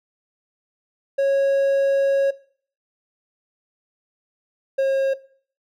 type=tone pair in turn; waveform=triangle; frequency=550 / 539.9 Hz; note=C#5 / C#5; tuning=-14 / -46 cents; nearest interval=unison; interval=32 cents; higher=first; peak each=-14 dBFS; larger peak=neither; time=1.18-2.31 / 4.78-5.14 s; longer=first; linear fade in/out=10 ms; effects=noise-tail reverb RT60 0.5 s tail -19 dB re dry